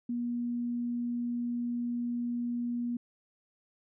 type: tone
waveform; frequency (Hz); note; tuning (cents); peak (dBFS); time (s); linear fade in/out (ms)
sine; 240; B3; -49; -30; 0.09-2.97; 5
effects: none